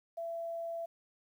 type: tone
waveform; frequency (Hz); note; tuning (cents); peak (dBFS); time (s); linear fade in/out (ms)
sine; 670; E5; +28; -36; 0.17-0.86; 10
effects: 11-bit